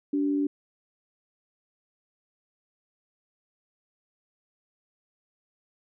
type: tone pair together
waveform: sine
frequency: 288.4 / 384 Hz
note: D4 / G4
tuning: -31 / -36 cents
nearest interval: perfect fourth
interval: 495 cents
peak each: -23 / -34 dBFS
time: 0.13-0.47 s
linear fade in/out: 5 ms
effects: none